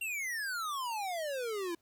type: exponential sweep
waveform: square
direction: down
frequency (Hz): 2792 to 329.6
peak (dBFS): -35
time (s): 0.01-1.75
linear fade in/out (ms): 5
effects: pink hiss -74 dBFS RMS until 1.81 s